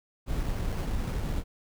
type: noise with sample-and-hold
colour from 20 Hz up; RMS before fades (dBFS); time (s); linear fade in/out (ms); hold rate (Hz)
brown; -30; 0.26-1.44; 50; 3675
effects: none